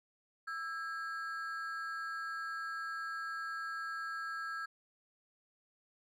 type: ring-modulated tone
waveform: triangle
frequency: 1479 Hz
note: F#6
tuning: 1 cent flat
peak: -33 dBFS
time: 0.47-4.66 s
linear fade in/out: 10 ms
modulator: 154 Hz
effects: none